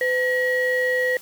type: tone pair together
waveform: sine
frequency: 505.6 / 1909 Hz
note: B4 / A#6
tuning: +41 / +41 cents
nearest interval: octave + major seventh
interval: 2300 cents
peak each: -20 dBFS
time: 0.01-1.17 s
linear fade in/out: 2 ms
effects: tanh soft clip ceiling -14 dBFS + white hiss -44 dBFS RMS until 1.21 s